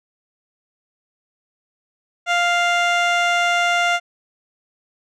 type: tone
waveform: 15% pulse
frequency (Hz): 698.5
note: F5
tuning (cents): 0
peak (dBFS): -9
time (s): 2.26-4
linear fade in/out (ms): 50
effects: low-pass 5000 Hz 12 dB/octave